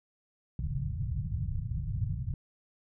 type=low-pass noise; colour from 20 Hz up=white; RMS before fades=-33 dBFS; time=0.59-2.34 s; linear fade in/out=2 ms; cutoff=150 Hz; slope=48 dB/octave; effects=none